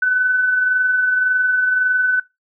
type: tone with amplitude modulation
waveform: sine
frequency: 1504 Hz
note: F#6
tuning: 28 cents sharp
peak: -12 dBFS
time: 0.02-2.2 s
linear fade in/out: 5 ms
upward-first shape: sine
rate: 21.8 Hz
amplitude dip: 35%
effects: noise-tail reverb RT60 0.2 s tail -21 dB re dry